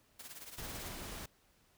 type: noise with tremolo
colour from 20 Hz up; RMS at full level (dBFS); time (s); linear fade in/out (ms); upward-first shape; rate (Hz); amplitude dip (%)
white; -47; 0.19-0.89; 5; triangle; 18; 75
type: noise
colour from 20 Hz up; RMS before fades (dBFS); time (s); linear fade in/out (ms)
pink; -45; 0.58-1.26; 5
effects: pink hiss -70 dBFS RMS until 1.77 s